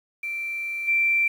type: tone with level steps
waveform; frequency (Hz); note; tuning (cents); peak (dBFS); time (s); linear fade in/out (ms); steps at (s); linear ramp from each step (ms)
sine; 2349; D7; 0; -27 / -18; 0.23-1.28; 5; 0.87; 20
effects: 8-bit